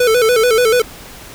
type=tone with vibrato; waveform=square; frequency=467.3 Hz; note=A#4; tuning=4 cents sharp; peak=-10 dBFS; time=0-0.82 s; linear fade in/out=5 ms; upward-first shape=square; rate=6.9 Hz; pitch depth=96 cents each way; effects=pink hiss -35 dBFS RMS until 1.34 s